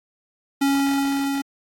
square tone with level ramp, 277.2 Hz, C#4, in tune, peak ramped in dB -17 to -23 dBFS, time 0.61-1.42 s, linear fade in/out 10 ms, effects AAC 64 kbps

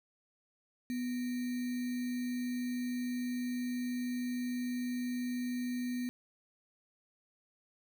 sine tone with sample-and-hold, 246.9 Hz, B3, in tune, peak -33 dBFS, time 0.9-6.09 s, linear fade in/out 0 ms, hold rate 2100 Hz, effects none

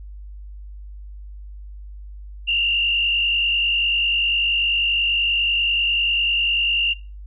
sine tone with frequency modulation, 2794 Hz, F7, in tune, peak -17 dBFS, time 2.47-6.94 s, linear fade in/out 20 ms, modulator 50.2 Hz, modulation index 1.4, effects noise-tail reverb RT60 0.3 s tail -20 dB re dry + added 50 Hz sine -34 dBFS peak until 7.26 s

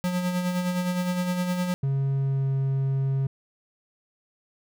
square tone with tremolo, 179.8 Hz, F#3, 49 cents flat, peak -23 dBFS, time 0.04-1.74 s, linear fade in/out 0 ms, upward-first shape sine, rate 9.7 Hz, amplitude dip 45%
triangle tone with pitch glide, 136.7 to 135.36 Hz, C#3 to C#3, -24 to -41 cents, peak -20 dBFS, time 1.83-3.27 s, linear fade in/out 5 ms, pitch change -17 cents, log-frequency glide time 2.14-2.51 s
effects none

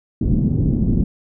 white low-pass noise, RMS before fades -17 dBFS, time 0.21-1.04 s, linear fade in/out 5 ms, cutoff 240 Hz, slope 24 dB/octave, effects none

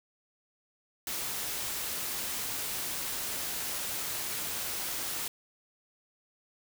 white noise, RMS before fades -35 dBFS, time 1.07-5.28 s, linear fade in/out 2 ms, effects none

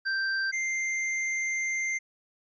square tone pair in turn, 1568 / 2093 Hz, G6 / C7, 0 / 0 cents, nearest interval perfect fourth, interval 500 cents, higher second, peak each -27 / -28 dBFS, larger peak first, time 0.05-0.52 / 0.52-1.99 s, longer second, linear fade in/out 20 ms, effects resampled to 16000 Hz

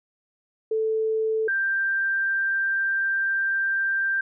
sine tone pair in turn, 440 / 1578 Hz, A4 / G6, 0 / +11 cents, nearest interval octave + minor seventh, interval 2211 cents, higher second, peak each -21 / -21 dBFS, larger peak neither, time 0.71-1.48 / 1.48-4.21 s, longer second, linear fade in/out 5 ms, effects none

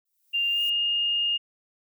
violet noise with exponential growth, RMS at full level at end -40 dBFS, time 0.05-0.7 s, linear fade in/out 5 ms, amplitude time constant 140 ms
sine tone with pitch glide, 2794 to 2835 Hz, F7 to F7, 0 to +25 cents, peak -22 dBFS, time 0.33-1.38 s, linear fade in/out 20 ms, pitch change +25 cents, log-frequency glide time 0.51-0.62 s
effects none

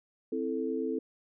sine chord, A minor, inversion first, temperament equal, 261.6 / 329.6 / 440 Hz, C4 / E4 / A4, 0 / 0 / 0 cents, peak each -34 / -35 / -33 dBFS, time 0.32-0.99 s, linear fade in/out 5 ms, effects none

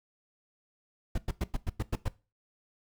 brown noise bursts, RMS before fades -29 dBFS, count 8, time 1.15-2.084 s, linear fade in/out 5 ms, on 31 ms, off 98 ms, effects noise-tail reverb RT60 0.3 s tail -19 dB re dry

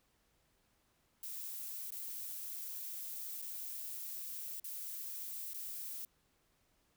violet noise with dropouts, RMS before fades -44 dBFS, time 1.23-6.05 s, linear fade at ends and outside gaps 2 ms, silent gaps 1.906-1.92 / 3.418-3.423 / 4.599-4.642 / 5.534-5.544 s, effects pink hiss -75 dBFS RMS until 6.96 s

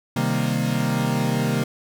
40% pulse chord, C minor seventh, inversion none, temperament equal, 130.81 / 155.56 / 196 / 233.1 Hz, C3 / Eb3 / G3 / Bb3, 0 / 0 / 0 / 0 cents, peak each -24 / -25 / -27 / -24 dBFS, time 0.16-1.64 s, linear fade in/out 5 ms, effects none

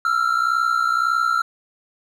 triangle tone pair together, 1325 / 1386.8 Hz, E6 / F6, +9 / -13 cents, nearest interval minor second, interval 78 cents, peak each -18 dBFS, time 0.05-1.42 s, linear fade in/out 2 ms, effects none

